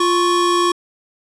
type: tone pair together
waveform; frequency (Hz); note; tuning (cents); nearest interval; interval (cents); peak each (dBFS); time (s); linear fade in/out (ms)
square; 349.2 / 1108.6; F4 / C#6; 0 / 0; octave + minor sixth; 2000; -17; 0-0.72; 5
effects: resampled to 22050 Hz